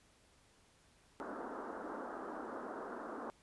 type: band-pass noise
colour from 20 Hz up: pink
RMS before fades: -45 dBFS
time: 1.2-3.3 s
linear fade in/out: 0 ms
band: 230 to 1500 Hz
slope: 48 dB/octave
effects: pink hiss -68 dBFS RMS until 3.42 s + resampled to 24000 Hz